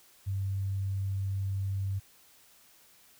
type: tone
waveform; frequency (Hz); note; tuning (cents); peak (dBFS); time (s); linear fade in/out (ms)
sine; 97.4; G2; -11; -29; 0.26-2; 20
effects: white hiss -60 dBFS RMS until 3.19 s